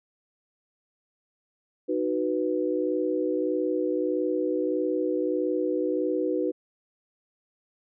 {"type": "chord", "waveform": "sine", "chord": "B major", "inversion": "first", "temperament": "equal with one note detuned", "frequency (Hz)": [308.4, 370, 493.9], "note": ["D#4", "F#4", "B4"], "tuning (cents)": [-15, 0, 0], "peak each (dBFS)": -28, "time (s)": [1.88, 6.52], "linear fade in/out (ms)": 20, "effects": []}